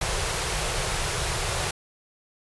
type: band-stop noise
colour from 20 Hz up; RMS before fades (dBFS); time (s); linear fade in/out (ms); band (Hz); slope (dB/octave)
pink; -27; 0.01-1.71; 5; 170 to 360; 48
effects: resampled to 24000 Hz